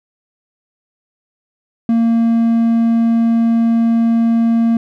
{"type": "tone", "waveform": "triangle", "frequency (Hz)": 230, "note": "A#3", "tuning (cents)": -23, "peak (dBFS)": -8, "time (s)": [1.89, 4.77], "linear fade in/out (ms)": 2, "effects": []}